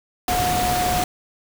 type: tone in noise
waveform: sine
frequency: 723 Hz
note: F#5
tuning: 40 cents flat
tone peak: -20 dBFS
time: 0.28-1.04 s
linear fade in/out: 2 ms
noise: pink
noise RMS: -24 dBFS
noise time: 0.28-1.04 s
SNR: +1 dB
effects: none